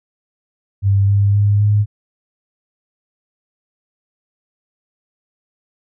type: tone with pitch steps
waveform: sine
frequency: 99 / 100.67 / 102.37 / 104.1 Hz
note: G2 / G2 / G#2 / G#2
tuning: +18 / +47 / -24 / +5 cents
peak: -10 dBFS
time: 0.82-1.86 s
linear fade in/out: 50 ms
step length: 260 ms
effects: none